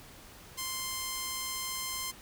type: tone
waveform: 5% pulse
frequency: 1046.5 Hz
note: C6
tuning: in tune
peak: -22 dBFS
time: 0.57-2.12 s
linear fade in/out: 20 ms
effects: pink hiss -52 dBFS RMS until 2.21 s